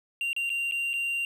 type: tone with dropouts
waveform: triangle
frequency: 2771 Hz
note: F7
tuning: 14 cents flat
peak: -25 dBFS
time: 0.21-1.25 s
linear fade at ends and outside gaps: 1 ms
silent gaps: 0.331-0.364 / 0.494-0.501 / 0.712-0.721 / 0.933-0.938 s
effects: none